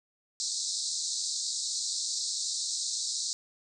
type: band-pass noise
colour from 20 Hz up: pink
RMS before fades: -33 dBFS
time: 0.4-3.33 s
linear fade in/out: 0 ms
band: 3900 to 8400 Hz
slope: 96 dB/octave
effects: none